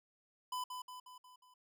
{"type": "tone with echo", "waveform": "square", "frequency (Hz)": 1003, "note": "B5", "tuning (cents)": 26, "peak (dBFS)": -38, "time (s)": [0.52, 0.64], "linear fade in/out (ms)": 5, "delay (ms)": 180, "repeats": 5, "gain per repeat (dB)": -5, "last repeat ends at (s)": 1.54, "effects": []}